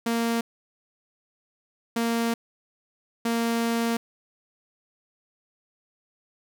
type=tone bursts at uneven times; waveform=sawtooth; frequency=231.6 Hz; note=A#3; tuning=11 cents flat; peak=-19 dBFS; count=3; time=0.06-0.41 / 1.96-2.34 / 3.25-3.97 s; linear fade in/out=5 ms; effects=none